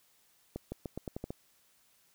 accelerating click train, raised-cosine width 2 ms, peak -24 dBFS, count 8, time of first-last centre 0.56-1.305 s, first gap 160 ms, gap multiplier 0.86, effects white hiss -68 dBFS RMS until 2.14 s

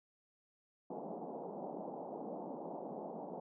white band-pass noise, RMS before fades -45 dBFS, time 0.9-3.4 s, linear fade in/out 5 ms, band 170 to 840 Hz, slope 48 dB/octave, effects none

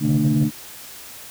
sine tone cluster, 127.8 / 139.4 / 146.8 / 223.5 / 298.7 Hz, C3 / C#3 / D3 / A3 / D4, -40 / +10 / 0 / +27 / +29 cents, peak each -24 / -24 / -18 / -19 / -21 dBFS, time 0-0.51 s, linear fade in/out 50 ms, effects tanh soft clip ceiling -10 dBFS + white hiss -39 dBFS RMS until 1.3 s

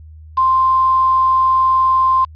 sine tone with quantisation, 1046.5 Hz, C6, in tune, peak -10 dBFS, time 0.37-2.25 s, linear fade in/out 10 ms, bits 5, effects added 78 Hz sine -35 dBFS peak until 2.35 s + resampled to 11025 Hz

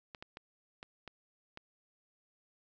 clicks, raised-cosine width 0.3 ms, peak -29 dBFS, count 6, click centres 0.148 / 0.225 / 0.371 / 0.829 / 1.077 / 1.574 s, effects resampled to 16000 Hz + 10-bit

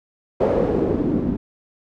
white noise with low-pass filter sweep, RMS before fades -20 dBFS, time 0.4-1.37 s, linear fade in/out 10 ms, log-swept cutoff 550 to 240 Hz, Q 2.9, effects none

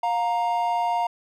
triangle tone pair together, 707.7 / 932.3 Hz, F5 / A#5, +23 / 0 cents, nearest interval perfect fourth, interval 477 cents, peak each -22 dBFS, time 0.03-1.07 s, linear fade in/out 5 ms, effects none

